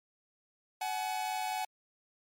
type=tone pair together; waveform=45% pulse; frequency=746.9 / 851 Hz; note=F#5 / G#5; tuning=+16 / +42 cents; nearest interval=major second; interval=226 cents; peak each=-35 / -36 dBFS; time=0.81-1.65 s; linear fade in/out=5 ms; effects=MP3 64 kbps